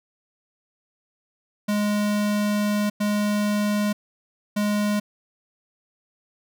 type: tone bursts at uneven times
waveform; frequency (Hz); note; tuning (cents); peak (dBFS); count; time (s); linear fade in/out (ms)
square; 207.7; G#3; 0; -21; 3; 1.68-2.9 / 3-3.93 / 4.56-5; 10
effects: none